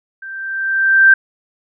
sine tone with level ramp, 1568 Hz, G6, in tune, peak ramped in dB -28 to -3 dBFS, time 0.22-1.14 s, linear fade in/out 5 ms, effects none

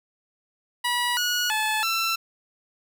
15% pulse tone with pitch steps, 970 / 1456 / 865 / 1341 Hz, B5 / F#6 / A5 / E6, -31 / -28 / -30 / +29 cents, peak -16 dBFS, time 0.84-2.16 s, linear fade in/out 10 ms, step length 330 ms, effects none

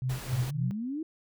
sine tone with tremolo, 128.6 Hz, C3, 30 cents flat, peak -26 dBFS, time 0.02-0.71 s, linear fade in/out 0 ms, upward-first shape sine, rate 3.6 Hz, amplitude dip 100%
pink noise, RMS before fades -41 dBFS, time 0.09-0.51 s, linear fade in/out 10 ms
sine exponential sweep, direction up, 103.83 to 329.6 Hz, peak -31 dBFS, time 0.32-1.03 s, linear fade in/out 5 ms
effects none

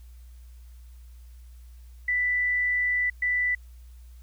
sine tone bursts at uneven times, 1980 Hz, B6, 4 cents sharp, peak -22 dBFS, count 2, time 2.08-3.1 / 3.22-3.55 s, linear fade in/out 5 ms, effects added 60 Hz sine -44 dBFS peak until 4.22 s + white hiss -64 dBFS RMS until 4.22 s

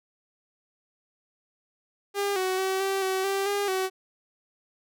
sawtooth tone with pitch steps, 402.3 / 373.7 / 380.5 / 388.3 / 379 / 391.8 / 404.8 / 377.2 Hz, G4 / F#4 / F#4 / G4 / F#4 / G4 / G#4 / F#4, +45 / +17 / +48 / -16 / +42 / -1 / -44 / +33 cents, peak -21 dBFS, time 2.14-3.9 s, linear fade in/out 50 ms, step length 220 ms, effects none

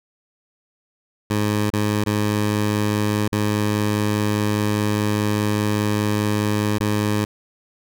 15% pulse tone with dropouts, 104.9 Hz, G#2, 18 cents sharp, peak -12 dBFS, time 1.3-7.25 s, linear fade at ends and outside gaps 5 ms, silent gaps 1.702-1.733 / 2.04-2.062 / 3.279-3.323 / 6.784-6.803 s, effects none

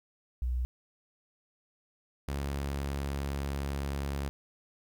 sine / sawtooth tone pair in turn, 61.74 / 69.86 Hz, B1 / C#2, 0 / +14 cents, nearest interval major second, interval 214 cents, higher second, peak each -28 / -28 dBFS, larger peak neither, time 0.42-0.65 / 2.28-4.29 s, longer second, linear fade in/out 0 ms, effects 11-bit

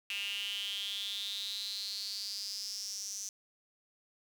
sawtooth tone with high-pass filter sweep, 200.9 Hz, G3, 43 cents sharp, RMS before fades -39 dBFS, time 0.1-3.29 s, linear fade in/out 2 ms, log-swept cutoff 2700 to 6100 Hz, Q 9, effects none

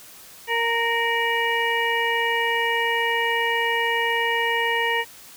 harmonic tone with a mistuned harmonic, 463.6 Hz, A#4, 10 cents flat, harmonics 1 / 2 / 4 / 5 / 6, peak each -27 / -25 / -24 / -28 / -29 dBFS, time 0.47-5.05 s, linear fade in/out 50 ms, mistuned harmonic 6, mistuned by +64 cents, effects white hiss -45 dBFS RMS until 5.36 s

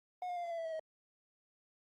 triangle tone with pitch steps, 725 / 711.3 / 697.9 / 684.7 / 671.8 / 659.1 / 646.6 / 634.4 Hz, F#5 / F5 / F5 / F5 / E5 / E5 / E5 / D#5, -35 / +32 / -1 / -34 / +33 / 0 / -34 / +33 cents, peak -35 dBFS, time 0.22-0.796 s, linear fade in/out 2 ms, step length 72 ms, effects Opus 32 kbps

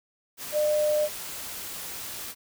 sine tone in noise, 602 Hz, D5, 43 cents sharp, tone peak -21 dBFS, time 0.52-1.09 s, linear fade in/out 50 ms, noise white, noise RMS -37 dBFS, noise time 0.37-2.35 s, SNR +13 dB, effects none

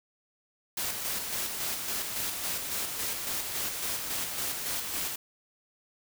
white noise with tremolo, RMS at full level -32 dBFS, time 0.77-5.16 s, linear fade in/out 5 ms, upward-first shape square, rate 3.6 Hz, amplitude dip 35%, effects none

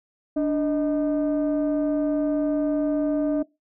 sine tone pair together, 292.8 / 622.3 Hz, D4 / D#5, -5 / 0 cents, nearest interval octave + minor second, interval 1305 cents, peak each -19 / -24 dBFS, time 0.36-3.43 s, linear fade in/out 10 ms, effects noise-tail reverb RT60 0.2 s tail -20 dB re dry + tanh soft clip ceiling -17 dBFS

